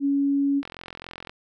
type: tone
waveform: sine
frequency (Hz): 280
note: C#4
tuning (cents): +18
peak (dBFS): -19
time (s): 0-0.63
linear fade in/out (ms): 50
type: click train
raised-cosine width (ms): 0.3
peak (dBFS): -21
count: 30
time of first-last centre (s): 0.63-1.295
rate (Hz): 43.6
effects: none